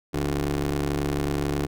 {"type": "ring-modulated tone", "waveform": "20% pulse", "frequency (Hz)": 71.1, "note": "C#2", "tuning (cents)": 45, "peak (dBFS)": -16, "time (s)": [0.13, 1.67], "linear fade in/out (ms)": 20, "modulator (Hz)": 227, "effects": []}